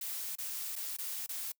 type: noise with dropouts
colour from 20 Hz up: blue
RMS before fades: -39 dBFS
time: 0.01-1.52 s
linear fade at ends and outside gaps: 5 ms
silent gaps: 0.355-0.384 / 0.756-0.761 / 0.967-0.985 / 1.264-1.29 s
effects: noise-tail reverb RT60 0.1 s tail -25 dB re dry